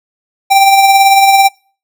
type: tone with tremolo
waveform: square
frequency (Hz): 784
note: G5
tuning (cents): 0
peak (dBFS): -3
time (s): 0.5-1.49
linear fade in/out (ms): 20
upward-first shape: triangle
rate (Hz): 18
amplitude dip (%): 45
effects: noise-tail reverb RT60 0.4 s tail -26 dB re dry